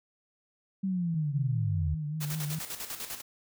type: linear sweep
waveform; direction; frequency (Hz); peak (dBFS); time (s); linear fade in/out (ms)
sine; down; 196 to 74.5; -27; 0.83-1.95; 10
type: tone with vibrato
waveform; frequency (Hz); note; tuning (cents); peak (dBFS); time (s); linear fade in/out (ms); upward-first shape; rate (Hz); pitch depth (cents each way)
sine; 152.2; D#3; -38; -31; 1.14-2.59; 5; triangle; 5.1; 74
type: noise with tremolo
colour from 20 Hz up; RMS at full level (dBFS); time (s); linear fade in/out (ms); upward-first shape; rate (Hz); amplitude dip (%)
white; -37; 2.2-3.22; 20; square; 10; 60
effects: none